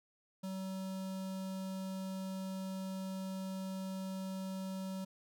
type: tone with notch filter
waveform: square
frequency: 190 Hz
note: F#3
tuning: 46 cents sharp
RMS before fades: -41 dBFS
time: 0.43-5.05 s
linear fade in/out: 10 ms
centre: 2000 Hz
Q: 1.3
effects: none